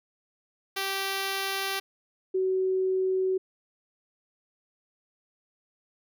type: tone pair in turn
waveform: 5% pulse / sine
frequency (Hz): 389.4 / 376.1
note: G4 / F#4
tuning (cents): -12 / +28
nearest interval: minor second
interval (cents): 60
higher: first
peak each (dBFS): -17 / -23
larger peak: first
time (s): 0.76-1.8 / 2.34-3.38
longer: neither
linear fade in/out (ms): 10
effects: none